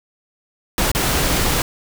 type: noise with dropouts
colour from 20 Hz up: pink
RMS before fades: -18 dBFS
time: 0.78-1.62 s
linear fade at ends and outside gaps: 1 ms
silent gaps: 0.916-0.949 s
effects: none

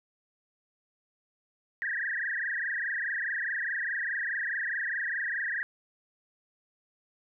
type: tone with frequency modulation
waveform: sine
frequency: 1761 Hz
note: A6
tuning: 1 cent sharp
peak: -29 dBFS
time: 1.82-5.63 s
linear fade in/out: 0 ms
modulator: 24.8 Hz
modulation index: 7.1
effects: none

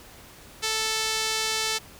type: tone with band-pass filter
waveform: sawtooth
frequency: 440 Hz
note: A4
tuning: in tune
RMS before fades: -27 dBFS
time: 0.62-1.79 s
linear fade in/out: 20 ms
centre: 5000 Hz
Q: 1
effects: pink hiss -48 dBFS RMS until 1.99 s

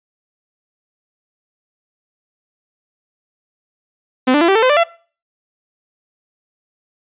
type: tone with pitch steps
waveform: sawtooth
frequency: 256.3 / 294.4 / 338.2 / 388.5 / 446.2 / 512.6 / 588.8 / 676.4 Hz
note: C4 / D4 / E4 / G4 / A4 / C5 / D5 / E5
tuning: -36 / +4 / +44 / -16 / +24 / -36 / +4 / +44 cents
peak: -6 dBFS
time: 4.27-4.838 s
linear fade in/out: 10 ms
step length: 71 ms
effects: noise-tail reverb RT60 0.4 s tail -20 dB re dry + resampled to 8000 Hz

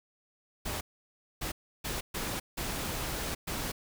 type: noise bursts at uneven times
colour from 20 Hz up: pink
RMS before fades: -35 dBFS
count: 6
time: 0.65-0.81 / 1.41-1.52 / 1.84-2.01 / 2.14-2.4 / 2.57-3.35 / 3.47-3.72 s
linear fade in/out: 10 ms
effects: none

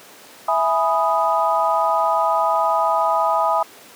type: chord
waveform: sine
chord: E major seventh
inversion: none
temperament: equal with one note detuned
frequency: 659.3 / 833.5 / 987.8 / 1244.5 Hz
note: E5 / G#5 / B5 / D#6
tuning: 0 / +6 / 0 / 0 cents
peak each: -21 dBFS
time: 0.48-3.63 s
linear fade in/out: 5 ms
effects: pink hiss -43 dBFS RMS until 3.95 s + high-pass 300 Hz 12 dB/octave

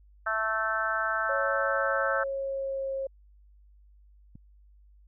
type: harmonic tone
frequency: 220 Hz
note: A3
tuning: in tune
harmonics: 3 / 4 / 5 / 6 / 7 / 8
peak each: -34 / -38 / -37 / -30 / -30 / -39 dBFS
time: 0.26-2.24 s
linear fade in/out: 10 ms
type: tone with pitch glide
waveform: sine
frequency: 554.4 to 539.2 Hz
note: C#5 to C#5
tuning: 0 to -48 cents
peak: -29 dBFS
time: 1.29-3.07 s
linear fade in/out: 5 ms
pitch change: -48 cents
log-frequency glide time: 1.58-2.94 s
type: click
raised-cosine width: 5 ms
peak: -34 dBFS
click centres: 4.355 s
effects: added 50 Hz sine -54 dBFS peak until 5.07 s

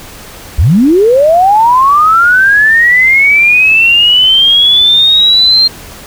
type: linear sweep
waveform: sine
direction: up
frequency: 54.6 to 4200 Hz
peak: -3 dBFS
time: 0.58-5.68 s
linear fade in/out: 10 ms
effects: pink hiss -30 dBFS RMS until 6.06 s

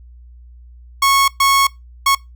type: tone bursts at uneven times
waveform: sawtooth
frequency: 1100 Hz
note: C#6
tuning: 14 cents flat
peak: -7 dBFS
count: 3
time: 1.02-1.28 / 1.4-1.67 / 2.06-2.15 s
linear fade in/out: 5 ms
effects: noise-tail reverb RT60 0.2 s tail -23 dB re dry + added 60 Hz sine -38 dBFS peak until 2.35 s

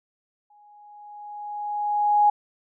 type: tone with exponential growth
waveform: sine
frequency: 830.6 Hz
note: G#5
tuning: in tune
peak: -13 dBFS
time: 0.5-2.3 s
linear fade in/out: 5 ms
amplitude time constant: 390 ms
effects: none

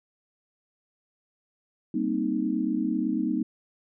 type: chord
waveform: sine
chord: C minor seventh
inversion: second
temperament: equal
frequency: 196 / 233.1 / 261.6 / 311.1 Hz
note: G3 / Bb3 / C4 / Eb4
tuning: 0 / 0 / 0 / 0 cents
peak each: -32 / -29 / -30 / -28 dBFS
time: 1.94-3.43 s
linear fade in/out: 5 ms
effects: none

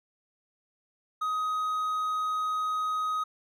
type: tone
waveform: triangle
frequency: 1257 Hz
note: D#6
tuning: 17 cents sharp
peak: -25 dBFS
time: 1.21-3.24 s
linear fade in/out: 10 ms
effects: none

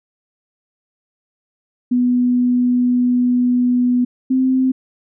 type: tone pair in turn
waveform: sine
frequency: 246.9 / 259.9 Hz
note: B3 / C4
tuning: 0 / -11 cents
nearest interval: minor second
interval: 89 cents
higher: second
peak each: -12 dBFS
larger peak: neither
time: 1.91-4.05 / 4.3-4.72 s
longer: first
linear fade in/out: 10 ms
effects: none

